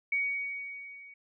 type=tone with level ramp; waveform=sine; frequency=2247 Hz; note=C#7; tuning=23 cents sharp; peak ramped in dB=-25 to -48 dBFS; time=0.12-1.14 s; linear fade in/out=5 ms; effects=none